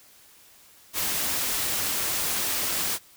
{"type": "noise", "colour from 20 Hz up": "white", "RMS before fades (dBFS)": -27, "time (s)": [0.93, 2.99], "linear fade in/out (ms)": 50, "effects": ["white hiss -54 dBFS RMS until 3.16 s"]}